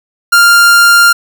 45% pulse tone, 1396.9 Hz, F6, in tune, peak -3 dBFS, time 0.32-1.13 s, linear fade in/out 10 ms, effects none

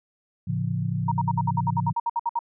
sine chord, A augmented, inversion none, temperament equal with one note detuned, 110 / 138.59 / 171.91 Hz, A2 / C#3 / E#3, 0 / 0 / -27 cents, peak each -28 dBFS, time 0.47-1.93 s, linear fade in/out 10 ms
sine tone bursts, 938 Hz, A#5, 11 cents sharp, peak -21 dBFS, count 14, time 1.08-2.391 s, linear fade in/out 5 ms, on 37 ms, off 61 ms
effects none

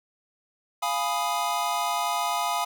square chord, F half-diminished seventh, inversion none, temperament equal, 698.5 / 830.6 / 987.8 / 1244.5 Hz, F5 / Ab5 / Cb6 / Eb6, 0 / 0 / 0 / 0 cents, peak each -31 dBFS, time 0.82-2.65 s, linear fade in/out 10 ms, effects none

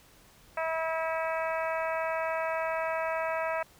harmonic tone, 323.5 Hz, E4, 32 cents flat, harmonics 2 / 3 / 4 / 5 / 6 / 7 / 8, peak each -31 / -35 / -37 / -39 / -41 / -42 / -43 dBFS, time 0.57-3.63 s, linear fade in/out 5 ms, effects pink hiss -58 dBFS RMS until 3.79 s

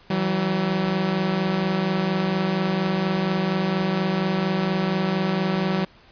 sawtooth tone pair together, 165.3 / 189.56 Hz, E3 / F#3, +5 / +42 cents, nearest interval major second, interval 237 cents, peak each -22 / -18 dBFS, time 0.1-5.85 s, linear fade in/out 5 ms, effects pink hiss -52 dBFS RMS until 6.11 s + resampled to 11025 Hz

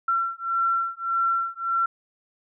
sine beating tone pair, 1356 / 1357.7 Hz, E6 / F6, +49 / -49 cents, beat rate 1.7 Hz, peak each -25 dBFS, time 0.08-1.86 s, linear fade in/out 5 ms, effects none

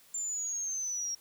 sine linear sweep, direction down, 7250 to 5588 Hz, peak -32 dBFS, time 0.14-1.15 s, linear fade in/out 5 ms, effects white hiss -60 dBFS RMS until 1.2 s

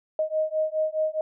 sine beating tone pair, 622.3 / 627.1 Hz, D#5 / D#5, 0 / +13 cents, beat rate 4.8 Hz, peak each -26 dBFS, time 0.19-1.21 s, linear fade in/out 2 ms, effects none

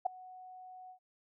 sine tone with ADSR envelope, 740 Hz, F#5, in tune, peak -24 dBFS, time 0.05-0.99 s, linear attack 13 ms, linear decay 5 ms, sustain -24 dB, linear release 90 ms, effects none

